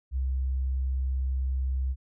sine tone, 65.41 Hz, C2, in tune, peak -25 dBFS, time 0.11-1.96 s, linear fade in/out 50 ms, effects none

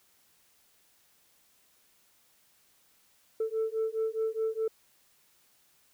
sine beating tone pair, 440.9 / 445.7 Hz, A4 / A4, +4 / +22 cents, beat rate 4.8 Hz, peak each -30 dBFS, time 3.4-4.68 s, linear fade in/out 5 ms, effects tanh soft clip ceiling -24 dBFS + white hiss -66 dBFS RMS until 5.93 s

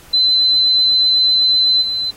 sine tone with level steps, 4046 Hz, B7, 41 cents sharp, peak -10 / -17 dBFS, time 0.13-2.11 s, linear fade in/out 10 ms, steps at 1.81 s, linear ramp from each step 20 ms, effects pink hiss -43 dBFS RMS until 2.16 s + AAC 48 kbps

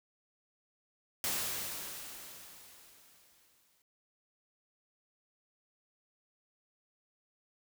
white noise with exponential decay, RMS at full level -33 dBFS, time 1.24-3.82 s, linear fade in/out 1 ms, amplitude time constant 560 ms, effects none

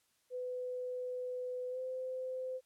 sine tone with pitch glide, 501 to 514.2 Hz, B4 to C5, +25 to -30 cents, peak -37 dBFS, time 0.3-2.61 s, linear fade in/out 50 ms, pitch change +45 cents, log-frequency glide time 1.7-1.79 s, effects white hiss -75 dBFS RMS until 2.65 s + low-pass 12000 Hz 12 dB/octave

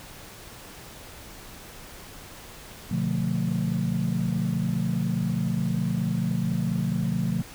sine chord, B half-diminished seventh, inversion none, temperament just, 123.47 / 148.16 / 177.8 / 222.2 Hz, B2 / D3 / F3 / A3, 0 / +16 / +31 / +17 cents, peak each -29 / -29 / -26 / -29 dBFS, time 2.91-7.42 s, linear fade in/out 5 ms, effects tanh soft clip ceiling -16 dBFS + pink hiss -44 dBFS RMS until 7.54 s

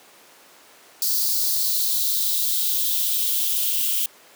violet noise with high-pass filter sweep, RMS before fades -22 dBFS, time 1.02-4.06 s, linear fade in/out 2 ms, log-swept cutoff 4600 to 2900 Hz, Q 4.1, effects pink hiss -49 dBFS RMS until 4.35 s + high-pass 400 Hz 12 dB/octave

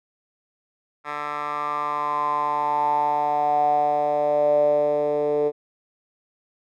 10% pulse tone with band-pass filter sweep, 147.7 Hz, D3, 10 cents sharp, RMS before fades -22 dBFS, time 1.04-5.52 s, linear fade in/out 50 ms, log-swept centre 1400 to 470 Hz, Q 8.2, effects none

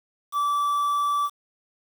triangle tone with quantisation, 1159 Hz, D6, 23 cents flat, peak -19 dBFS, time 0.32-1.3 s, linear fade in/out 50 ms, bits 7, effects none

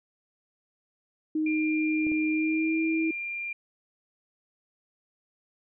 sine tone with pitch glide, 311.1 to 321.9 Hz, D#4 to E4, 0 to -41 cents, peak -24 dBFS, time 1.35-3.11 s, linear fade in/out 5 ms, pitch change +59 cents, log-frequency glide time 2.29-2.8 s
sine tone, 2390 Hz, D7, 30 cents sharp, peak -31 dBFS, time 1.46-3.53 s, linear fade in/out 5 ms
clicks, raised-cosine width 2 ms, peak -29 dBFS, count 2, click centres 2.068 / 2.118 s
effects none

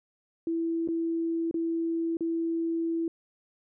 sine tone with dropouts, 331 Hz, E4, 7 cents sharp, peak -26 dBFS, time 0.47-3.08 s, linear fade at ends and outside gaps 2 ms, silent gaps 0.876-0.886 / 1.512-1.542 / 2.17-2.207 s, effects none

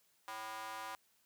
square tone with high-pass filter, 110 Hz, A2, in tune, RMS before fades -45 dBFS, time 0.28-0.95 s, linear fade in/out 0 ms, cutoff 960 Hz, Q 2.6, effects white hiss -73 dBFS RMS until 1.25 s + high-pass 60 Hz 12 dB/octave

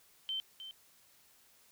sine tone with echo, 3101 Hz, G7, 19 cents flat, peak -34 dBFS, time 0.29-0.4 s, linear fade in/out 0 ms, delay 310 ms, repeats 1, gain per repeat -10 dB, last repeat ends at 0.71 s, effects white hiss -65 dBFS RMS until 1.71 s

